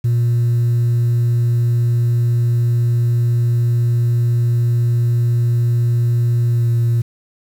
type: tone with pitch glide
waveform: sine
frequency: 119 to 117.5 Hz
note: A#2 to A#2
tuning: +36 to +14 cents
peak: -10 dBFS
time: 0.04-7.02 s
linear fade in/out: 10 ms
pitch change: -22 cents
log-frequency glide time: 6.49-6.68 s
effects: tanh soft clip ceiling -11 dBFS + 7-bit